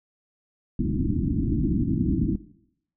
white low-pass noise, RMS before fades -24 dBFS, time 0.79-2.36 s, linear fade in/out 5 ms, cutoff 330 Hz, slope 96 dB/octave, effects noise-tail reverb RT60 0.7 s tail -17 dB re dry

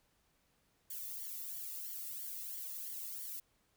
violet noise with flanger, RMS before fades -44 dBFS, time 0.9-3.4 s, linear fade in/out 5 ms, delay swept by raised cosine 0.77 to 1.31 ms, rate 3 Hz, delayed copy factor -0.9, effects pink hiss -75 dBFS RMS until 3.76 s

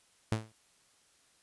sawtooth tone with exponential decay, 110 Hz, A2, in tune, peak -22 dBFS, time 0.32-0.52 s, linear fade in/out 0 ms, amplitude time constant 43 ms, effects white hiss -67 dBFS RMS until 1.42 s + resampled to 24000 Hz

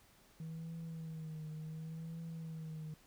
sine tone with vibrato, 160 Hz, D#3, 49 cents sharp, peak -40 dBFS, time 0.4-2.94 s, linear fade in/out 2 ms, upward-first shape triangle, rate 0.69 Hz, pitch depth 61 cents each way, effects tanh soft clip ceiling -41 dBFS + pink hiss -66 dBFS RMS until 3.06 s

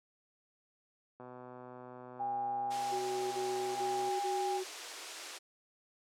click train, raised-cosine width 1 ms, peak -35 dBFS, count 362, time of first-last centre 1.2-4.088 s, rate 125 Hz
sine tone with tremolo, 808 Hz, G#5, 48 cents flat, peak -33 dBFS, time 2.19-4.61 s, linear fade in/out 20 ms, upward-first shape square, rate 0.63 Hz, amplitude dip 40%
white high-pass noise, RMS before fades -42 dBFS, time 2.7-5.39 s, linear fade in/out 20 ms, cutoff 310 Hz, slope 48 dB/octave
sine tone bursts, 373.7 Hz, F#4, 17 cents sharp, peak -35 dBFS, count 4, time 2.91-4.643 s, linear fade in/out 20 ms, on 410 ms, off 31 ms
effects high-pass 150 Hz 12 dB/octave + low-pass 7000 Hz 12 dB/octave

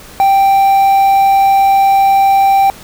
triangle tone with quantisation, 784 Hz, G5, in tune, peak -4 dBFS, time 0.2-2.7 s, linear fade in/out 0 ms, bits 5, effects pink hiss -35 dBFS RMS until 2.83 s

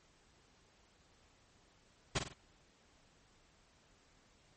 pink noise with echo, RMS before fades -32 dBFS, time 2.15-2.19 s, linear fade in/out 10 ms, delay 49 ms, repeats 3, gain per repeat -7 dB, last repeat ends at 2.337 s, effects pink hiss -68 dBFS RMS until 4.56 s + MP3 32 kbps

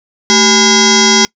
sine tone with frequency modulation, 2653 Hz, E7, 10 cents sharp, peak -5 dBFS, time 0.3-1.25 s, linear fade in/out 0 ms, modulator 608 Hz, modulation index 5.7, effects noise-tail reverb RT60 0.1 s tail -25 dB re dry

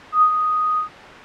sine tone with ADSR envelope, 1244.5 Hz, D#6, in tune, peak -8 dBFS, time 0.12-0.89 s, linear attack 99 ms, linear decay 80 ms, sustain -8 dB, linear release 110 ms, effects white hiss -36 dBFS RMS until 1.24 s + low-pass 2000 Hz 12 dB/octave

